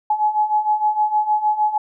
sine beating tone pair, 845 / 851.5 Hz, G#5 / G#5, +30 / +43 cents, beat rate 6.5 Hz, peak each -21 / -17 dBFS, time 0.1-1.78 s, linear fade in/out 5 ms, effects none

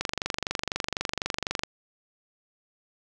click train, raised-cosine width 0.2 ms, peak -10 dBFS, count 40, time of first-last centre 0.01-1.635 s, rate 24 Hz, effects none

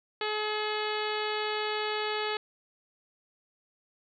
harmonic tone with a mistuned harmonic, 425.7 Hz, G#4, 43 cents sharp, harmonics 1 / 2 / 3 / 4 / 5 / 6 / 7 / 8 / 9 / 10, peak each -33 / -36 / -38 / -39 / -40 / -41 / -41 / -42 / -43 / -43 dBFS, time 0.21-2.37 s, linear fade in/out 2 ms, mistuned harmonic 10, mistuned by +48 cents, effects none

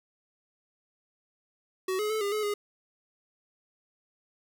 square tone with pitch steps, 375 / 423.3 / 435.6 / 403.8 / 426.7 / 412.3 Hz, F#4 / G#4 / A4 / G#4 / G#4 / G#4, +23 / +33 / -17 / -49 / +47 / -13 cents, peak -28 dBFS, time 1.88-2.54 s, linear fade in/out 5 ms, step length 110 ms, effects 10-bit

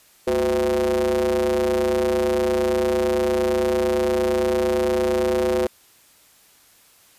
square ring-modulated tone, 70.6 Hz, C#2, 32 cents sharp, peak -16 dBFS, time 0.27-5.67 s, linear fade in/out 5 ms, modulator 438 Hz, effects white hiss -54 dBFS RMS until 7.18 s + resampled to 32000 Hz

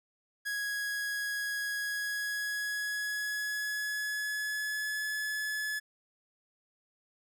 45% pulse tone with pitch glide, 1661.2 to 1711.9 Hz, G#6 to A6, 0 to -48 cents, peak -32 dBFS, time 0.45-5.8 s, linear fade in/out 20 ms, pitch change +52 cents, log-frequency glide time 1.76-5.05 s, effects none

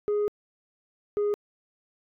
sine tone pair in turn, 415.3 / 413 Hz, G#4 / G#4, 0 / -10 cents, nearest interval unison, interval 10 cents, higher first, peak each -20 dBFS, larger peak neither, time 0.08-0.28 / 1.17-1.34 s, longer first, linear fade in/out 0 ms, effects tanh soft clip ceiling -22 dBFS

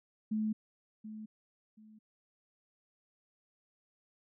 sine tone with echo, 216 Hz, A3, 32 cents flat, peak -30 dBFS, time 0.31-0.53 s, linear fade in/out 10 ms, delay 730 ms, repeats 2, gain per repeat -12 dB, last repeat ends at 1.99 s, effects none

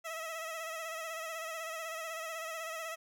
15% pulse tone with vibrato, 649 Hz, E5, 27 cents flat, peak -32 dBFS, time 0.04-2.96 s, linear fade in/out 20 ms, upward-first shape sine, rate 16 Hz, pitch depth 46 cents each way, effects none

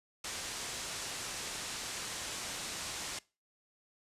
white low-pass noise, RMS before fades -41 dBFS, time 0.24-3.19 s, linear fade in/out 5 ms, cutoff 8500 Hz, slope 24 dB/octave, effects noise-tail reverb RT60 0.3 s tail -22 dB re dry + resampled to 32000 Hz

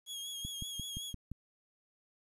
sawtooth tone with vibrato, 3300 Hz, G#7, 12 cents flat, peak -37 dBFS, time 0.06-1.14 s, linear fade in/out 50 ms, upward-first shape sine, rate 5.3 Hz, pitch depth 35 cents each way
click train, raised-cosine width 5 ms, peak -29 dBFS, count 6, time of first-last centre 0.45-1.317 s, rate 5.77 Hz
effects resampled to 32000 Hz + 11-bit

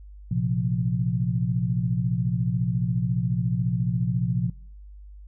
sine chord, Bb suspended second, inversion none, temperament equal, 116.54 / 130.81 / 174.61 Hz, Bb2 / C3 / F3, 0 / 0 / 0 cents, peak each -26 dBFS, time 0.31-4.5 s, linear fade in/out 5 ms, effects noise-tail reverb RT60 0.6 s tail -25 dB re dry + added 50 Hz sine -41 dBFS peak until 5.27 s

